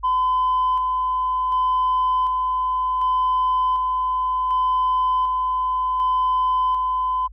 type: tone with tremolo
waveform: sine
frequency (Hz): 1016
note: B5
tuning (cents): +49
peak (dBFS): -15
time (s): 0.03-7.28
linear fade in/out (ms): 20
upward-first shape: square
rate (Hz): 0.67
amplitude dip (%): 30
effects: tanh soft clip ceiling -14 dBFS + added 50 Hz sine -39 dBFS peak until 7.32 s